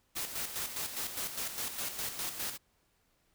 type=noise with tremolo; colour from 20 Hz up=white; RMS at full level=-36 dBFS; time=0.15-2.58 s; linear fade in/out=20 ms; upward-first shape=square; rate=4.9 Hz; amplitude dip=55%; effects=pink hiss -73 dBFS RMS until 3.34 s